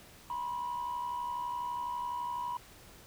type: tone pair together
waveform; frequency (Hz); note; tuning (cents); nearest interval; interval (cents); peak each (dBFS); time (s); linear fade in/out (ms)
sine; 970 / 1042; B5 / C6; -31 / -7; minor second; 124; -33 / -40; 0.3-2.57; 2
effects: tanh soft clip ceiling -30 dBFS + pink hiss -55 dBFS RMS until 3.06 s